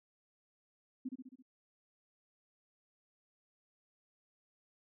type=tone with echo; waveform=sine; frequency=257.8 Hz; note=C4; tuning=26 cents flat; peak=-36 dBFS; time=1.05-1.09 s; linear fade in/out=10 ms; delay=67 ms; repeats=5; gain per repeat=-4 dB; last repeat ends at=1.425 s; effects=none